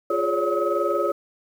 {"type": "tone cluster", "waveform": "sine", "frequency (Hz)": [349.3, 415, 552, 573, 1277], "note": ["F4", "G#4", "C#5", "D5", "D#6"], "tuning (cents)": [0, -1, -7, -43, 45], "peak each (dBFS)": -26, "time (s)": [0.1, 1.12], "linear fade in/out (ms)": 5, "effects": ["tanh soft clip ceiling -10 dBFS", "8-bit"]}